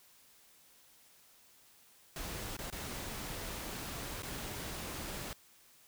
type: noise with dropouts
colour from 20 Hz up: pink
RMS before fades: -42 dBFS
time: 2.16-5.33 s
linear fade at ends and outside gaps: 1 ms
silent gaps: 2.567-2.589 / 2.701-2.725 / 4.222-4.232 s
effects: white hiss -63 dBFS RMS until 5.87 s